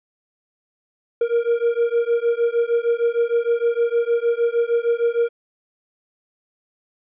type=beating tone pair; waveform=triangle; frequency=466.2 / 472.7 Hz; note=A#4 / A#4; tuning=0 / +24 cents; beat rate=6.5 Hz; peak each=-18 dBFS; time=1.21-5.29 s; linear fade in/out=5 ms; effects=resampled to 8000 Hz